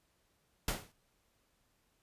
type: noise with exponential decay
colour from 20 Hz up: pink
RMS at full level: -30 dBFS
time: 0.68-0.92 s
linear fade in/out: 2 ms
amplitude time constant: 52 ms
effects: pink hiss -75 dBFS RMS until 2.02 s + resampled to 32000 Hz